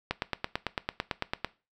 click train, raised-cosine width 0.3 ms, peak -12 dBFS, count 13, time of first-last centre 0.11-1.446 s, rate 8.98 Hz, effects noise-tail reverb RT60 0.3 s tail -19 dB re dry

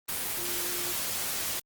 sine tone in noise, 351.3 Hz, F4, 10 cents sharp, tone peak -41 dBFS, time 0.38-0.93 s, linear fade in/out 10 ms, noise white, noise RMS -32 dBFS, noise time 0.08-1.6 s, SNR -12 dB, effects Opus 24 kbps

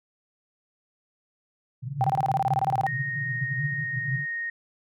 white band-pass noise, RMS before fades -32 dBFS, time 1.82-4.26 s, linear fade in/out 20 ms, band 120 to 150 Hz, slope 96 dB/octave
sine tone bursts, 780 Hz, G5, 9 cents flat, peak -20 dBFS, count 16, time 2.01-2.866 s, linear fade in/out 0 ms, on 31 ms, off 24 ms
sine tone, 1860 Hz, A#6, 4 cents flat, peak -28 dBFS, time 2.86-4.5 s, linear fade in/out 5 ms
effects none

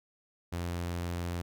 sawtooth tone, 86.8 Hz, F2, 10 cents flat, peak -29 dBFS, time 0.52-1.42 s, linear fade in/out 10 ms, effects none

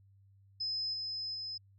sine tone with level steps, 5100 Hz, D#8, 42 cents sharp, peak -33 / -36 / -38 dBFS, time 0.6-1.58 s, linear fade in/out 10 ms, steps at 0.93 / 1.34 s, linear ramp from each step 10 ms, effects added 98 Hz sine -60 dBFS peak until 1.78 s

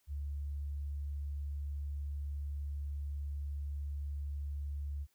sine tone, 71.7 Hz, D2, 41 cents flat, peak -36 dBFS, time 0.07-5.07 s, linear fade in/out 50 ms, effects white hiss -75 dBFS RMS until 5.14 s

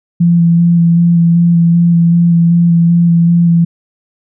sine tone with vibrato, 170 Hz, F3, 46 cents flat, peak -5 dBFS, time 0.2-3.65 s, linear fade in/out 10 ms, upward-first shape square, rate 2.6 Hz, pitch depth 13 cents each way, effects none

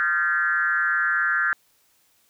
sine tone with frequency modulation, 1549 Hz, G6, 21 cents flat, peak -19 dBFS, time 0-1.53 s, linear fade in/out 0 ms, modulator 165 Hz, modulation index 1.4, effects white hiss -63 dBFS RMS until 2.29 s

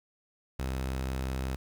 sawtooth tone, 65.41 Hz, C2, in tune, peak -27 dBFS, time 0.59-1.56 s, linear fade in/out 5 ms, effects 9-bit

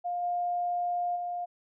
sine tone with level steps, 706 Hz, F5, 19 cents sharp, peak -29 / -27 / -31 dBFS, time 0.04-1.46 s, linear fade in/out 20 ms, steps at 0.22 / 1.15 s, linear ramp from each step 20 ms, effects none

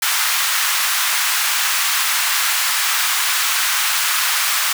pink high-pass noise, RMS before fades -18 dBFS, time 0.02-4.73 s, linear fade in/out 5 ms, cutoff 1100 Hz, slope 24 dB/octave, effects none

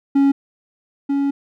triangle tone pair in turn, 277.2 / 279.6 Hz, C#4 / C#4, 0 / +15 cents, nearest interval unison, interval 15 cents, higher second, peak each -9 / -14 dBFS, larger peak first, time 0.15-0.32 / 1.09-1.31 s, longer second, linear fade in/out 10 ms, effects none

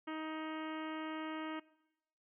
harmonic tone, 314 Hz, D#4, 16 cents sharp, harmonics 1 / 2 / 3 / 4 / 5 / 6 / 7 / 8 / 9 / 10, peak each -41 / -50 / -48 / -48 / -53 / -53 / -54 / -61 / -57 / -59 dBFS, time 0.07-1.6 s, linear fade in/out 10 ms, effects noise-tail reverb RT60 0.9 s tail -21 dB re dry

